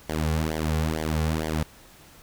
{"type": "tone with flanger", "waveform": "sawtooth", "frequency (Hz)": 78.6, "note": "D#2", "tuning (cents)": 18, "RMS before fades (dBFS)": -26, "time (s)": [0.09, 1.63], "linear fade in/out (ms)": 5, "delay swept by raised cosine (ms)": [0.75, 3.25], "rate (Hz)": 2.2, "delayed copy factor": -0.95, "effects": ["pink hiss -51 dBFS RMS until 2.22 s"]}